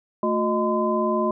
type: tone cluster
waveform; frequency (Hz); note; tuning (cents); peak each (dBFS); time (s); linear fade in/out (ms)
sine; 221.1 / 360.9 / 620 / 1023; A3 / F#4 / D#5 / C6; +9 / -43 / -6 / -39; -25; 0.23-1.31; 2
effects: none